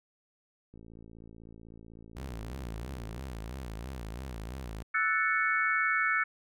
click train, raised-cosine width 3 ms, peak -38 dBFS, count 138, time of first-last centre 0.74-3.186 s, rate 56 Hz
sawtooth tone with vibrato, 60.1 Hz, B1, 46 cents flat, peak -34 dBFS, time 2.16-4.83 s, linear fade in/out 10 ms, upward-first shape sine, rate 3 Hz, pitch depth 210 cents each way
sine chord, F# minor seventh, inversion third, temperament equal, 1318.5 / 1480 / 1760 / 2217 Hz, E6 / F#6 / A6 / C#7, 0 / 0 / 0 / 0 cents, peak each -31 dBFS, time 4.94-6.24 s, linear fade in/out 10 ms
effects none

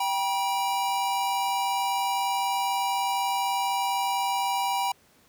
square tone pair together, 784 / 963.9 Hz, G5 / B5, 0 / -42 cents, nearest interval major third, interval 358 cents, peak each -28 dBFS, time 0-4.92 s, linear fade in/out 5 ms, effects pink hiss -60 dBFS RMS until 5.28 s + high-pass 80 Hz 12 dB/octave

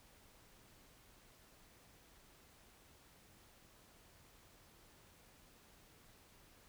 silence, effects pink hiss -65 dBFS RMS until 6.68 s

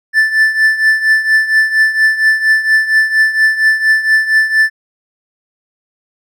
triangle tone with tremolo, 1760 Hz, A6, in tune, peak -3 dBFS, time 0.13-4.7 s, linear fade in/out 50 ms, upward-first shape triangle, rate 4.3 Hz, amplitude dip 80%, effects none

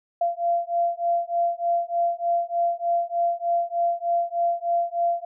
sine beating tone pair, 686 / 689.3 Hz, F5 / F5, -31 / -23 cents, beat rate 3.3 Hz, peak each -24 dBFS, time 0.21-5.25 s, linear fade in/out 5 ms, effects none

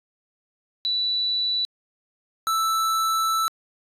sine / square tone pair in turn, 3956 / 1320.2 Hz, B7 / E6, +2 / +2 cents, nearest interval octave + perfect fifth, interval 1900 cents, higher first, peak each -21 dBFS, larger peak neither, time 0.85-1.65 / 2.47-3.48 s, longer second, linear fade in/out 0 ms, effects resampled to 32000 Hz

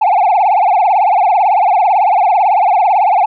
sine tone with vibrato, 784 Hz, G5, in tune, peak -5 dBFS, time 0.01-3.26 s, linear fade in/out 10 ms, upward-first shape triangle, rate 18 Hz, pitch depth 240 cents each way, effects tanh soft clip ceiling -6 dBFS

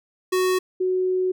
square / sine tone pair in turn, 370 / 370 Hz, F#4 / F#4, 0 / 0 cents, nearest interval unison, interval 0 cents, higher neither, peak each -19 dBFS, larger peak neither, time 0.32-0.59 / 0.8-1.32 s, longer second, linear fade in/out 10 ms, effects none

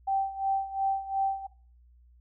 sine tone with tremolo, 779 Hz, G5, 11 cents flat, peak -23 dBFS, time 0.07-1.47 s, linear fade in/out 10 ms, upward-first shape sine, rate 2.8 Hz, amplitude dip 80%, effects noise-tail reverb RT60 0.4 s tail -19 dB re dry + added 60 Hz sine -55 dBFS peak until 2.2 s

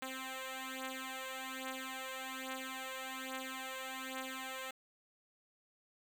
5% pulse beating tone pair, 261.6 / 262.8 Hz, C4 / C4, 0 / +8 cents, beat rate 1.2 Hz, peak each -32 / -34 dBFS, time 0.02-4.71 s, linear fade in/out 5 ms, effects 11-bit

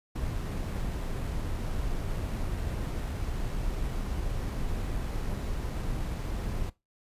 brown noise with sample-and-hold, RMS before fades -32 dBFS, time 0.15-6.7 s, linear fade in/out 10 ms, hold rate 11025 Hz, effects noise-tail reverb RT60 0.2 s tail -18 dB re dry + resampled to 32000 Hz

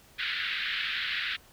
pink band-pass noise, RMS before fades -32 dBFS, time 0.18-1.37 s, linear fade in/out 20 ms, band 1500 to 4000 Hz, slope 48 dB/octave, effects pink hiss -57 dBFS RMS until 1.52 s

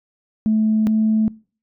sine tone pair in turn, 217.5 / 218.3 Hz, A3 / A3, -20 / -13 cents, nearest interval unison, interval 7 cents, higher second, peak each -13 dBFS, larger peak neither, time 0.46-0.87 / 0.87-1.28 s, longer neither, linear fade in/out 0 ms, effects noise-tail reverb RT60 0.4 s tail -24 dB re dry + tanh soft clip ceiling -9 dBFS

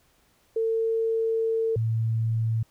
sine tone pair in turn, 449.9 / 112.68 Hz, A4 / A2, +39 / +42 cents, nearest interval 2 octaves, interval 2397 cents, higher first, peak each -22 dBFS, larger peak neither, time 0.56-1.76 / 1.76-2.63 s, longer first, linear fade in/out 5 ms, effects pink hiss -64 dBFS RMS until 2.7 s

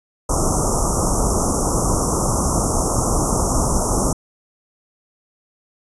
pink band-stop noise, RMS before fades -18 dBFS, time 0.29-4.13 s, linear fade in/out 5 ms, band 1300 to 5600 Hz, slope 96 dB/octave, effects resampled to 24000 Hz

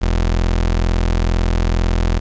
30% pulse tone, 42.16 Hz, E1, 40 cents sharp, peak -11 dBFS, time 0.01-2.2 s, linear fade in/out 20 ms, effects resampled to 16000 Hz + 8-bit

